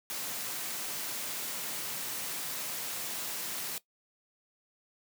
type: high-pass noise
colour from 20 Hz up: white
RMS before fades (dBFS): -37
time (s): 0.1-3.78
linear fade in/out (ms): 0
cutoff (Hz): 110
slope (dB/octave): 48
effects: noise-tail reverb RT60 0.1 s tail -18 dB re dry